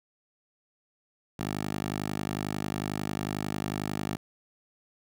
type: tone with high-pass filter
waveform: 10% pulse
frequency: 51.1 Hz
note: G#1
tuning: 27 cents flat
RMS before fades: -33 dBFS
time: 1.39-4.17 s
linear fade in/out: 5 ms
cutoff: 140 Hz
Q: 0.78
effects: none